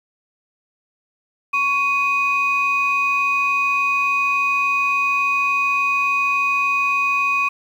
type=tone pair together; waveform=sine; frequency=1110.5 / 2493 Hz; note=C#6 / D#7; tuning=+3 / +3 cents; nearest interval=octave + major second; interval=1400 cents; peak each=-19 / -17 dBFS; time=1.53-7.49 s; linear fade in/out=10 ms; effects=tanh soft clip ceiling -10 dBFS + 8-bit